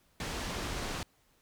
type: low-pass noise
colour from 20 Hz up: pink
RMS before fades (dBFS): -37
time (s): 0.2-1.03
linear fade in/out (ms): 2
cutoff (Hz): 6900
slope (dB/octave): 12
effects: pink hiss -69 dBFS RMS until 1.41 s